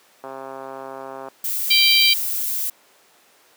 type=click train; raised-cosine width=1 ms; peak=-18 dBFS; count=141; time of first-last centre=0.24-1.285 s; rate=134 Hz
type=noise; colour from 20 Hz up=violet; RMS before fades=-24 dBFS; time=1.44-2.7 s; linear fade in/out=5 ms
type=harmonic tone; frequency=784 Hz; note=G5; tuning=in tune; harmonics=3 / 4 / 5 / 6; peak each=-18 / -18 / -19 / -18 dBFS; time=1.7-2.14 s; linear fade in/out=10 ms
effects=pink hiss -54 dBFS RMS until 3.56 s + high-pass 400 Hz 12 dB/octave